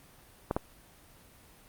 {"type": "clicks", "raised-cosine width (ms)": 1, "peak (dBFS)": -14, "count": 2, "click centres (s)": [0.511, 0.565], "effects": ["pink hiss -57 dBFS RMS until 1.68 s", "Opus 32 kbps"]}